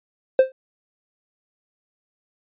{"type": "tone with exponential decay", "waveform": "triangle", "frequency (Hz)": 523.3, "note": "C5", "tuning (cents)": 0, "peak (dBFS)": -4, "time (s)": [0.39, 0.52], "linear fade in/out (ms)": 2, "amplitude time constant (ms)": 27, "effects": ["tanh soft clip ceiling 0 dBFS", "resampled to 8000 Hz"]}